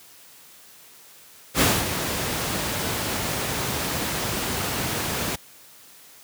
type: noise with ADSR envelope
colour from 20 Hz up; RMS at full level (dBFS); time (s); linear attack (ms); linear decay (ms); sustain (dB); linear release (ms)
pink; -17; 1.54-5.36; 69; 230; -9; 9
effects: white hiss -49 dBFS RMS until 6.23 s + high-pass 80 Hz 12 dB/octave

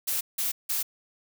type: noise bursts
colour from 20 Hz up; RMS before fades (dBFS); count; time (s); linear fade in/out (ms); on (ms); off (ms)
blue; -28; 3; 0.07-0.83; 10; 140; 170
effects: none

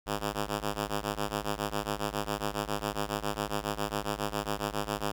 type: ring-modulated tone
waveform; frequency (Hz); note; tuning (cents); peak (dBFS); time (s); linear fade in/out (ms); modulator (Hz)
5% pulse; 103.9; G#2; +1; -17; 0.06-5.12; 5; 48.3
effects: none

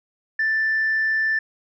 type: tone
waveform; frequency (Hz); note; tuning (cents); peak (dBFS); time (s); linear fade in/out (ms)
sine; 1767; A6; +7; -17; 0.39-1.39; 5
effects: tanh soft clip ceiling -15 dBFS

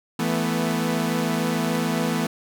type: chord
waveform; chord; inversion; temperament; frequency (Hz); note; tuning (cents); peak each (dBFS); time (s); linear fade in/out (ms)
sawtooth; E suspended fourth; none; equal with one note detuned; 165.77 / 220 / 246.9; E3 / A3 / B3; +10 / 0 / 0; -22; 0.19-2.27; 5
effects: none

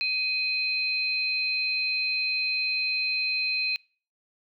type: tone pair together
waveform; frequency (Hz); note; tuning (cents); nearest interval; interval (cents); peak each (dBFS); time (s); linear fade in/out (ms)
sine; 2505 / 4122; D#7 / C8; +11 / -27; major sixth; 862; -26 / -29; 0.01-3.76; 0
effects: noise-tail reverb RT60 0.4 s tail -24 dB re dry

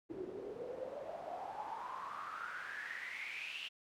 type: noise with band-pass filter sweep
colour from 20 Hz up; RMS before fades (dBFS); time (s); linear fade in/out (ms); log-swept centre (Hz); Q
pink; -45; 0.09-3.69; 20; 340 to 2900; 8.4
effects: none

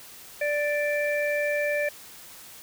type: harmonic tone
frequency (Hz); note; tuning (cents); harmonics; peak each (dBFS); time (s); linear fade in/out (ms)
587.3; D5; 0; 1 / 3 / 4; -25 / -30 / -31; 0.41-1.89; 5
effects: white hiss -46 dBFS RMS until 2.62 s

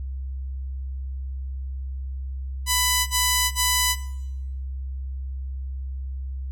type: tone bursts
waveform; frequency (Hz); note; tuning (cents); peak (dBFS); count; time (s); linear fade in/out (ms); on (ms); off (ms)
5% pulse; 997; B5; +16; -7; 3; 2.66-3.96; 50; 410; 35
effects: noise-tail reverb RT60 0.9 s tail -18 dB re dry + added 66 Hz sine -28 dBFS peak until 6.51 s

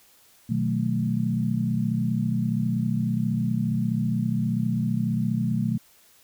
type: chord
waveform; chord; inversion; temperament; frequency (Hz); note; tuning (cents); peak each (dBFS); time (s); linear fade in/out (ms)
sine; B dominant seventh; none; equal; 123.47 / 155.56 / 185 / 220; B2 / D#3 / F#3 / A3; 0 / 0 / 0 / 0; -27 / -30 / -28 / -26; 0.49-5.78; 10
effects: white hiss -57 dBFS RMS until 6.23 s

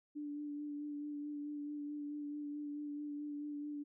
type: tone with vibrato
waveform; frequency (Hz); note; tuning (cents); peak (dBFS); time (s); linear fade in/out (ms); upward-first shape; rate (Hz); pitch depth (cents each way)
sine; 293.2; D4; -3; -40; 0.15-3.84; 20; sine; 4.6; 19
effects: none

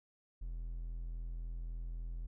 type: tone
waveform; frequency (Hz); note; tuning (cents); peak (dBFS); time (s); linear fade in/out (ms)
triangle; 41.81; E1; +25; -37; 0.41-2.27; 10
effects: none

